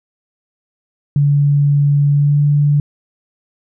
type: tone with pitch glide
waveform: sine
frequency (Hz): 143.6 to 145.69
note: D3 to D3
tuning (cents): -39 to -14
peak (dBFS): -9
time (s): 1.16-2.8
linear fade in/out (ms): 2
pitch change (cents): +25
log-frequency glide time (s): 2.12-2.39
effects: none